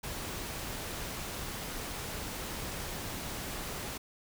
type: noise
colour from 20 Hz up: pink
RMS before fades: -39 dBFS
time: 0.03-3.98 s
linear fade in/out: 10 ms
effects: none